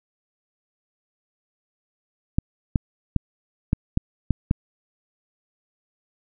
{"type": "clicks", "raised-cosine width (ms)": 5, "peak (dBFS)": -6, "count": 7, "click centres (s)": [2.385, 2.758, 3.163, 3.731, 3.974, 4.307, 4.511], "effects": []}